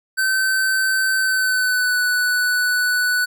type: tone with pitch glide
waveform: square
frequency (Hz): 1538 to 1485.6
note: G6 to F#6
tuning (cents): -33 to +7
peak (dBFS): -17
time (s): 0.17-3.26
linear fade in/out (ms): 20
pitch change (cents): -60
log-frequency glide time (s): 1.18-1.99
effects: none